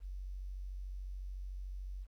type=tone; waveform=sine; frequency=46.87 Hz; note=F#1; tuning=23 cents sharp; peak=-40 dBFS; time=0-2.07 s; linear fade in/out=50 ms; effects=12-bit